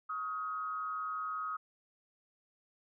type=tone with frequency modulation; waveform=sine; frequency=1262 Hz; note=D#6; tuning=24 cents sharp; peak=-35 dBFS; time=0.09-1.57 s; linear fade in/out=10 ms; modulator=145 Hz; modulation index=0.53; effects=none